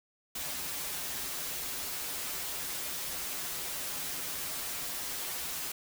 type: noise with comb filter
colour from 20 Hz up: white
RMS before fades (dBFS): -37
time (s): 0.35-5.72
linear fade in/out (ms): 5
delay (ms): 9.1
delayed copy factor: -0.7
effects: none